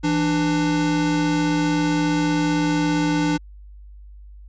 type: tone pair together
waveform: square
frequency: 166.7 / 297 Hz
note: E3 / D4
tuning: +20 / +20 cents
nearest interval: minor seventh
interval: 1000 cents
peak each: -24 / -20 dBFS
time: 0.03-3.38 s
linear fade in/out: 20 ms
effects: added 50 Hz sine -39 dBFS peak until 4.48 s + resampled to 16000 Hz